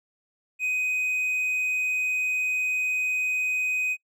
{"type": "tone", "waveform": "triangle", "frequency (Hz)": 2506, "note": "D#7", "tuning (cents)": 12, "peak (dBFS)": -22, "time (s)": [0.59, 3.97], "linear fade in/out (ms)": 50, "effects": ["noise-tail reverb RT60 0.1 s tail -23 dB re dry"]}